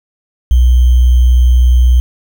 sine tone with sample-and-hold, 61.74 Hz, B1, in tune, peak -4 dBFS, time 0.51-2 s, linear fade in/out 0 ms, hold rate 3150 Hz, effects none

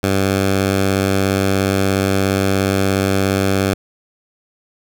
10% pulse tone, 97 Hz, G2, 18 cents flat, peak -6 dBFS, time 0.03-3.74 s, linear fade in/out 5 ms, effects none

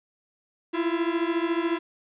45% pulse beating tone pair, 330.4 / 344.4 Hz, E4 / F4, +4 / -24 cents, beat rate 14 Hz, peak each -26 / -27 dBFS, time 0.73-1.79 s, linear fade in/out 20 ms, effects resampled to 8000 Hz + 9-bit

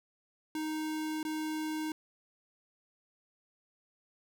square tone with dropouts, 311.1 Hz, D#4, in tune, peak -34 dBFS, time 0.55-1.92 s, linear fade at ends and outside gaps 2 ms, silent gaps 1.23-1.25 s, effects none

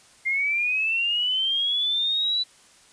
sine linear sweep, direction up, 2099 to 3981 Hz, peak -21 dBFS, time 0.25-2.44 s, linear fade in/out 20 ms, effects white hiss -54 dBFS RMS until 2.92 s + resampled to 22050 Hz

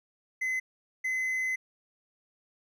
triangle tone bursts at uneven times, 2039 Hz, C7, 45 cents flat, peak -26 dBFS, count 2, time 0.41-0.6 / 1.04-1.56 s, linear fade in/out 10 ms, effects none

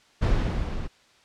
brown noise with level ramp, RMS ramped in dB -20 to -32 dBFS, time 0.21-0.88 s, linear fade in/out 20 ms, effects white hiss -58 dBFS RMS until 1.24 s + low-pass 5000 Hz 12 dB/octave

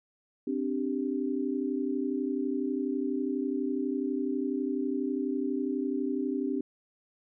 sine chord, C suspended second, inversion none, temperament equal, 261.6 / 293.7 / 392 Hz, C4 / D4 / G4, 0 / 0 / 0 cents, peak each -31 / -32 / -34 dBFS, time 0.47-6.61 s, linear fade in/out 5 ms, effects none

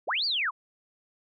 sine linear two-way sweep, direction up then down, 269 to 4803 to 941 Hz, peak -25 dBFS, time 0.07-0.51 s, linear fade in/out 20 ms, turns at 0.25 s, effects none

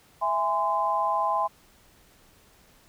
sine chord, E augmented, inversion none, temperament just, 659.3 / 824.1 / 1030.1 Hz, E5 / G#5 / B#5, 0 / -14 / -27 cents, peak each -30 / -27 / -25 dBFS, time 0.21-1.48 s, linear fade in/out 20 ms, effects pink hiss -58 dBFS RMS until 2.88 s

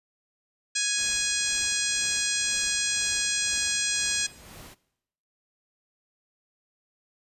harmonic tone, 830.6 Hz, G#5, in tune, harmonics 2 / 3 / 4 / 5 / 6 / 7 / 8 / 9 / 10, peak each -33 / -33 / -33 / -33 / -33 / -33 / -33 / -33 / -33 dBFS, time 0.75-4.27 s, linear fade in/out 10 ms
pink noise with tremolo, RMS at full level -45 dBFS, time 0.97-4.75 s, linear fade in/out 20 ms, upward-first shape sine, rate 2 Hz, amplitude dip 55%
effects noise-tail reverb RT60 0.8 s tail -20 dB re dry + resampled to 32000 Hz

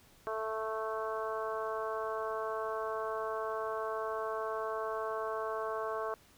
harmonic tone, 220 Hz, A3, in tune, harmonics 2 / 3 / 4 / 5 / 6 / 7, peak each -38 / -39 / -45 / -39 / -45 / -47 dBFS, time 0.27-6.14 s, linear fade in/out 0 ms, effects pink hiss -62 dBFS RMS until 6.37 s

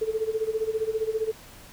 sine tone with tremolo, 440 Hz, A4, in tune, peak -21 dBFS, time 0.01-1.32 s, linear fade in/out 10 ms, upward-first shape sine, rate 15 Hz, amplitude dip 85%, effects pink hiss -48 dBFS RMS until 1.72 s

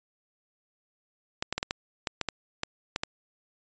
clicks, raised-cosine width 0.2 ms, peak -11 dBFS, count 11, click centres 1.425 / 1.526 / 1.58 / 1.629 / 1.709 / 2.072 / 2.213 / 2.287 / 2.634 / 2.961 / 3.035 s, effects resampled to 16000 Hz

